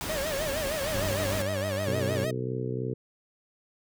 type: noise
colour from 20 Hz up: pink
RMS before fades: -34 dBFS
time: 0.01-1.42 s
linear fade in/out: 0 ms
type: tone with vibrato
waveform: 45% pulse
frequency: 587.3 Hz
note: D5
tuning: in tune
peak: -30 dBFS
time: 0.09-2.31 s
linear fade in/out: 5 ms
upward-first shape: sine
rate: 6.5 Hz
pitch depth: 150 cents each way
type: tone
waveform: sawtooth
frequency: 98 Hz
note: G2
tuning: in tune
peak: -27 dBFS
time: 0.94-2.25 s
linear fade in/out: 5 ms
type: harmonic tone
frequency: 63.2 Hz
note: B1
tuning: 41 cents sharp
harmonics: 2 / 3 / 4 / 5 / 6 / 7 / 8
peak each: -32 / -40 / -38 / -41 / -37 / -35 / -45 dBFS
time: 1.87-2.94 s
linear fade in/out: 5 ms
effects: none